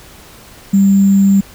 sine tone with sample-and-hold, 196.7 Hz, G3, 6 cents sharp, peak -6 dBFS, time 0.73-1.41 s, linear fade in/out 10 ms, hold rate 7350 Hz, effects pink hiss -39 dBFS RMS until 1.54 s

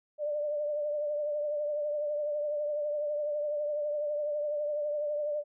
sine tone with vibrato, 593 Hz, D5, 17 cents sharp, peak -29 dBFS, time 0.18-5.44 s, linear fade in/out 50 ms, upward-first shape triangle, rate 12 Hz, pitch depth 44 cents each way, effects none

